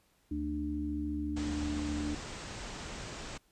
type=harmonic tone; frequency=74.1 Hz; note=D2; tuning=16 cents sharp; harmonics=1 / 3 / 4; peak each=-38 / -42 / -34 dBFS; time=0.31-2.15 s; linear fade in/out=5 ms
type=low-pass noise; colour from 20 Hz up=pink; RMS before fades=-43 dBFS; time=1.36-3.38 s; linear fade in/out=10 ms; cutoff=8400 Hz; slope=96 dB/octave
effects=pink hiss -70 dBFS RMS until 3.51 s + resampled to 32000 Hz